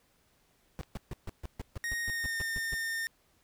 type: noise bursts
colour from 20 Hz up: brown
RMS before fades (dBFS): -37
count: 13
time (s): 0.79-2.743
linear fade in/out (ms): 0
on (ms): 21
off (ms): 140
type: click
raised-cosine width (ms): 0.2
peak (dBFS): -33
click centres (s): 0.833
type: tone with pitch glide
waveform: 45% pulse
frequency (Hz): 1864.7 to 1817.9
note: A#6 to A#6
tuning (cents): 0 to -44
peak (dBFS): -32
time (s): 1.84-3.07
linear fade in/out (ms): 0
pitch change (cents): -44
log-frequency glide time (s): 2-2.42
effects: pink hiss -69 dBFS RMS until 3.43 s